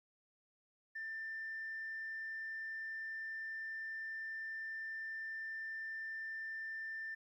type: tone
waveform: sine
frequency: 1785 Hz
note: A6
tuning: 24 cents sharp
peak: -40 dBFS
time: 0.95-7.15 s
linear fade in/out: 10 ms
effects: tanh soft clip ceiling -37 dBFS + 13-bit